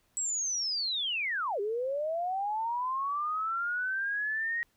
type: linear two-way sweep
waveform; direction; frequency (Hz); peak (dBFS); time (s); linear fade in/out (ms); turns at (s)
sine; down then up; 7820 to 392.5 to 1890; -29; 0.17-4.63; 0; 1.6
effects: pink hiss -71 dBFS RMS until 4.76 s